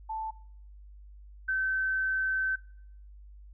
sine tone pair in turn, 880 / 1537.6 Hz, A5 / G6, 0 / -34 cents, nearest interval minor seventh, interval 966 cents, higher second, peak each -32 / -26 dBFS, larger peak second, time 0.09-0.31 / 1.48-2.56 s, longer second, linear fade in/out 10 ms, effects noise-tail reverb RT60 0.6 s tail -21 dB re dry + added 50 Hz sine -47 dBFS peak until 3.53 s

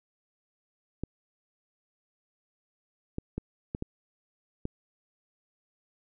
clicks, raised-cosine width 3 ms, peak -19 dBFS, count 6, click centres 1.036 / 3.184 / 3.38 / 3.749 / 3.824 / 4.654 s, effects none

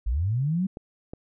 sine linear sweep, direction up, 47.48 to 196 Hz, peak -22 dBFS, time 0.06-0.67 s, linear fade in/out 10 ms
clicks, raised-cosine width 2 ms, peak -23 dBFS, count 2, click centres 0.771 / 1.135 s
effects none

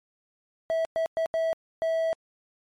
triangle tone bursts at uneven times, 652 Hz, E5, 19 cents flat, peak -21 dBFS, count 5, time 0.7-0.85 / 0.96-1.06 / 1.17-1.26 / 1.34-1.53 / 1.82-2.13 s, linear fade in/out 0 ms, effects MP3 64 kbps

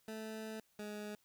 20% pulse tone pair in turn, 219.1 / 209.3 Hz, A3 / G#3, -7 / +14 cents, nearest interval minor second, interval 79 cents, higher first, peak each -38 / -38 dBFS, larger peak neither, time 0.08-0.6 / 0.79-1.15 s, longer first, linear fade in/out 2 ms, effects white hiss -74 dBFS RMS until 1.24 s

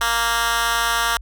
10% pulse tone with high-pass filter, 232.4 Hz, A#3, 5 cents flat, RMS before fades -20 dBFS, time 0.01-1.17 s, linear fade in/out 2 ms, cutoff 1300 Hz, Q 1.1, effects added 50 Hz sine -35 dBFS peak until 1.21 s

